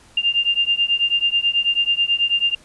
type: beating tone pair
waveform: sine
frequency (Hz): 2794 / 2803.2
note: F7 / F7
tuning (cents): 0 / +6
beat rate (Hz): 9.2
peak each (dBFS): -19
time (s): 0.17-2.55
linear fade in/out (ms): 5
effects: pink hiss -50 dBFS RMS until 2.64 s + resampled to 24000 Hz